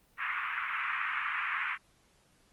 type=band-pass noise; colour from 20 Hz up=pink; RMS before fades=-34 dBFS; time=0.17-1.78 s; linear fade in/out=50 ms; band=1100 to 2500 Hz; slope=48 dB/octave; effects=pink hiss -67 dBFS RMS until 2.52 s + Opus 24 kbps